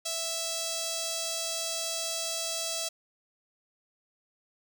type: tone with notch filter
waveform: 5% pulse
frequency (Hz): 659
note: E5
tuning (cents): -1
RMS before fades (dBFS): -33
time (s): 0.05-2.89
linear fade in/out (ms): 10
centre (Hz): 1700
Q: 0.58
effects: none